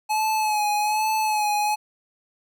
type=tone with vibrato; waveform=square; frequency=852 Hz; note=G#5; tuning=44 cents sharp; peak=-21 dBFS; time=0.09-1.76 s; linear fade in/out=20 ms; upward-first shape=sine; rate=1.2 Hz; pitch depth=39 cents each way; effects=10-bit